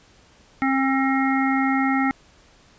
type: harmonic tone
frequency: 268.1 Hz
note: C4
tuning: 42 cents sharp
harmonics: 1 / 3 / 5 / 7 / 8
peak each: -20 / -25 / -27 / -28 / -29 dBFS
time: 0.62-2.11 s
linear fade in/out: 0 ms
effects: pink hiss -54 dBFS RMS until 2.78 s + resampled to 16000 Hz